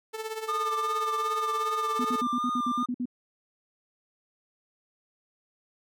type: tone with tremolo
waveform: sawtooth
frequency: 440 Hz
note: A4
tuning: in tune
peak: -26 dBFS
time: 0.13-2.22 s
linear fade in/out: 20 ms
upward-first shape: triangle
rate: 17 Hz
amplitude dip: 75%
type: tone with vibrato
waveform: triangle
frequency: 1206 Hz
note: D6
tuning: 46 cents sharp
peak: -25 dBFS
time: 0.48-2.86 s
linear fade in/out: 10 ms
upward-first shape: sine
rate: 2.6 Hz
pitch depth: 28 cents each way
type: tone bursts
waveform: sine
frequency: 246.9 Hz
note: B3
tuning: in tune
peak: -27 dBFS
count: 10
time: 1.99-3.056 s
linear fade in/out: 5 ms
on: 58 ms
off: 54 ms
effects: none